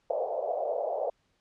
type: band-pass noise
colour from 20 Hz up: white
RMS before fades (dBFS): -31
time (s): 0.1-1.1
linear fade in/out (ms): 2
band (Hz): 500 to 690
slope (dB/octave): 48
effects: pink hiss -72 dBFS RMS until 1.4 s + low-pass 6000 Hz 12 dB/octave